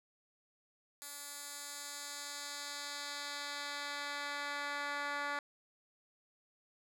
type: tone with band-pass filter sweep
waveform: 10% pulse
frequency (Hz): 287.8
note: D4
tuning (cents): -35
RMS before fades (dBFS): -42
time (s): 1.02-5.39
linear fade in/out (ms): 0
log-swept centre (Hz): 11000 to 1700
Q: 0.91
effects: none